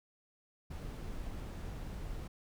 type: noise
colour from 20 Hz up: brown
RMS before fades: -42 dBFS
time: 0.7-2.28 s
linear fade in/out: 10 ms
effects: none